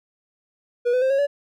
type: tone with pitch steps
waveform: triangle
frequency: 483.6 / 504.1 / 525.5 / 547.9 / 571.1 Hz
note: B4 / B4 / C5 / C#5 / D5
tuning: -36 / +35 / +7 / -20 / -49 cents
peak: -15 dBFS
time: 0.85-1.27 s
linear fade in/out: 20 ms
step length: 84 ms
effects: none